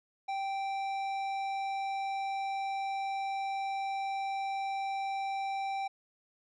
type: tone with tanh clipping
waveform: triangle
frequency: 782 Hz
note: G5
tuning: 4 cents flat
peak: -34 dBFS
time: 0.28-5.88 s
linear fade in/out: 10 ms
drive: 16 dB
effects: none